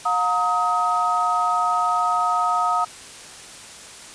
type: tone cluster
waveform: sine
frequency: 717 / 923 / 1264 Hz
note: F5 / A#5 / D#6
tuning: +45 / -17 / +27 cents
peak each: -23 / -25 / -20 dBFS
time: 0.05-2.85 s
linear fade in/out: 10 ms
effects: white hiss -40 dBFS RMS until 4.14 s + resampled to 22050 Hz